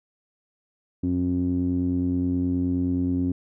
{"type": "tone with low-pass filter", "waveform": "sawtooth", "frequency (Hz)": 89.5, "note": "F2", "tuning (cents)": 43, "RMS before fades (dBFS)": -24, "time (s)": [1.03, 3.32], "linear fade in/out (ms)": 5, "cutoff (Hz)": 280, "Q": 7.2, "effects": []}